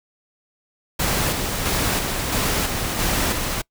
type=noise with tremolo; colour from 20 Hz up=pink; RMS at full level=-21 dBFS; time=0.99-3.62 s; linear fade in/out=10 ms; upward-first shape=square; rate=1.5 Hz; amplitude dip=35%; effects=noise-tail reverb RT60 0.1 s tail -25 dB re dry